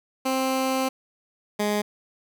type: tone pair in turn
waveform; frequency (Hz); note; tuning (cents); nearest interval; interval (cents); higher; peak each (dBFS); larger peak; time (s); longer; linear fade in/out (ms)
15% pulse; 262.9 / 208.2; C4 / G#3; +8 / +5; major third; 403; first; -16; neither; 0.25-0.89 / 1.59-1.82; first; 10
effects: none